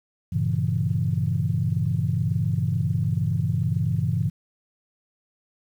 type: chord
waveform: sine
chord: G diminished seventh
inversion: none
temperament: equal with one note detuned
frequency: 98 / 116.54 / 138.59 / 165.58 Hz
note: G2 / Bb2 / Db3 / Fb3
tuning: 0 / 0 / 0 / +8 cents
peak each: -26 dBFS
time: 0.32-4.3 s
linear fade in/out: 10 ms
effects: tanh soft clip ceiling -10 dBFS + 9-bit